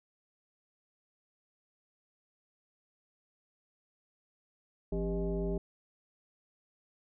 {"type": "tone with frequency modulation", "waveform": "sine", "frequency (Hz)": 174.61, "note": "F3", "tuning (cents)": 0, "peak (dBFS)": -30, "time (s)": [4.92, 5.58], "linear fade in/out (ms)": 5, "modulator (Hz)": 223, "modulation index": 1.5, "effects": []}